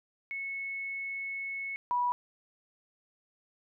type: tone pair in turn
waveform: sine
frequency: 2199 / 976.7 Hz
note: C#7 / B5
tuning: -14 / -20 cents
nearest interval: octave + major second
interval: 1406 cents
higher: first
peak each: -34 / -26 dBFS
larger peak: second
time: 0.31-1.76 / 1.91-2.12 s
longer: first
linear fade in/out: 0 ms
effects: none